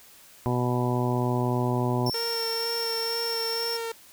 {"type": "harmonic tone", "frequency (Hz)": 123.47, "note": "B2", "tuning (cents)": 0, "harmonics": [1, 2, 3, 4, 5, 6, 7, 8], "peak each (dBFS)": [-26, -29, -30, -37, -35, -36, -35, -34], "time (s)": [0.46, 2.1], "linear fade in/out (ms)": 0}
{"type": "tone", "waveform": "45% pulse", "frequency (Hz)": 5410, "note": "E8", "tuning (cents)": 44, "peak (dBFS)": -29, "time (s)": [2.06, 3.77], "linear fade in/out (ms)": 5}
{"type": "tone with vibrato", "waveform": "sawtooth", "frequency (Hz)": 460, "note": "A#4", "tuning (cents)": -23, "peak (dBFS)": -26, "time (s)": [2.14, 3.92], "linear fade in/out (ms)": 5, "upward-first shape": "sine", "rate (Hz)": 2.1, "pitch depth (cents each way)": 16}
{"effects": ["white hiss -52 dBFS RMS until 4.12 s"]}